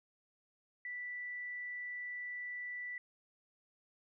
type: tone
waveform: sine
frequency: 1970 Hz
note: B6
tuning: 5 cents flat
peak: -40 dBFS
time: 0.85-2.98 s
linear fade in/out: 2 ms
effects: none